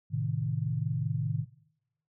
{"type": "chord", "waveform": "sine", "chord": "A diminished", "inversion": "none", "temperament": "equal", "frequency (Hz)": [110, 130.81, 155.56], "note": ["A2", "C3", "Eb3"], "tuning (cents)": [0, 0, 0], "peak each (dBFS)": -32, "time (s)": [0.1, 1.46], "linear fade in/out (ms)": 50, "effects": ["noise-tail reverb RT60 0.9 s tail -22 dB re dry"]}